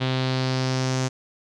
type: tone with low-pass filter sweep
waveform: sawtooth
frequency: 130 Hz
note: C3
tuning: 11 cents flat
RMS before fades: -24 dBFS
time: 0-1.09 s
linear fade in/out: 20 ms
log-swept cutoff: 3600 to 6500 Hz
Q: 3.1
effects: none